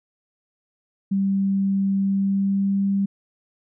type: tone with pitch glide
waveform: sine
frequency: 195.5 to 197.32 Hz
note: G3 to G3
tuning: -4 to +12 cents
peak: -18 dBFS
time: 1.11-3.06 s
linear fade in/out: 10 ms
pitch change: +16 cents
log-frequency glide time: 1.98-2.86 s
effects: none